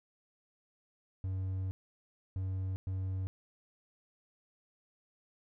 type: tone bursts at uneven times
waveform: triangle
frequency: 94.4 Hz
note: F#2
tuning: 35 cents sharp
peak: -31 dBFS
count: 3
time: 1.24-1.71 / 2.36-2.76 / 2.87-3.27 s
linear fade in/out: 0 ms
effects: none